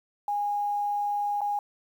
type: tone with dropouts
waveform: sine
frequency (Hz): 821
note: G#5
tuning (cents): -20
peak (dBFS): -25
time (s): 0.28-1.59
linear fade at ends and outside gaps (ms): 2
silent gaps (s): 1.408-1.415
effects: 9-bit